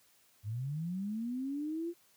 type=linear sweep; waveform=sine; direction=up; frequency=98 to 349.2 Hz; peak=-34 dBFS; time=0.43-1.94 s; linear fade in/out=50 ms; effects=white hiss -67 dBFS RMS until 2.16 s + high-pass 60 Hz 12 dB/octave